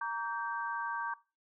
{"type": "chord", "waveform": "sine", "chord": "G minor", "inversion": "first", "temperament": "equal with one note detuned", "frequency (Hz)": [932.3, 1146.5, 1568], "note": ["Bb5", "D6", "G6"], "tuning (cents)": [0, -42, 0], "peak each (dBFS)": [-37, -38, -38], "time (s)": [0.01, 1.14], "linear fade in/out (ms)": 5, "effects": ["noise-tail reverb RT60 0.3 s tail -20 dB re dry"]}